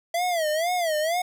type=tone with vibrato; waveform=square; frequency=663 Hz; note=E5; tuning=10 cents sharp; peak=-23 dBFS; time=0.14-1.22 s; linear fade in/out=5 ms; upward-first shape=sine; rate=2.1 Hz; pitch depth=160 cents each way; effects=none